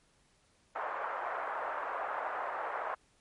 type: band-pass noise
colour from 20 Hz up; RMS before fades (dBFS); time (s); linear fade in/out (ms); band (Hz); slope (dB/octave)
pink; -37; 0.75-2.95; 10; 620 to 1500; 24
effects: pink hiss -69 dBFS RMS until 3.2 s + MP3 48 kbps